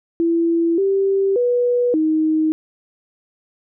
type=tone with pitch steps; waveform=sine; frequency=334.8 / 390.8 / 487.9 / 313.7 Hz; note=E4 / G4 / B4 / D#4; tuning=+27 / -5 / -21 / +14 cents; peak=-14 dBFS; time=0.2-2.52 s; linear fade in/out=0 ms; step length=580 ms; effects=none